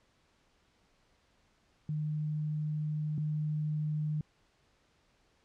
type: tone pair in turn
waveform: sine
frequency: 152.2 / 152.2 Hz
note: D#3 / D#3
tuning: -38 / -38 cents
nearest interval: unison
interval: 0 cents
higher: neither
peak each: -31 / -30 dBFS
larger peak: second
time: 1.89-3.18 / 3.18-4.21 s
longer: first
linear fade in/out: 2 ms
effects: pink hiss -70 dBFS RMS until 5.44 s + low-pass 6000 Hz 12 dB/octave